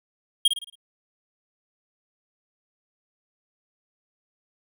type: tone with echo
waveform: square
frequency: 3235 Hz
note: G#7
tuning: 46 cents flat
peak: -15 dBFS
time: 0.45-0.48 s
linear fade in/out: 5 ms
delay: 55 ms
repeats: 5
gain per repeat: -7 dB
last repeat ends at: 0.755 s
effects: none